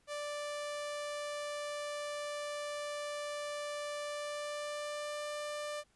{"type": "tone with pitch glide", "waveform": "sawtooth", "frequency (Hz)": [587.3, 592.8], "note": ["D5", "D5"], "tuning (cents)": [0, 16], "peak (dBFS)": -34, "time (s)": [0.07, 5.84], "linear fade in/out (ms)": 50, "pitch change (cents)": 16, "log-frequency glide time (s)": [4.01, 5.26], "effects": ["pink hiss -72 dBFS RMS until 5.95 s", "resampled to 24000 Hz"]}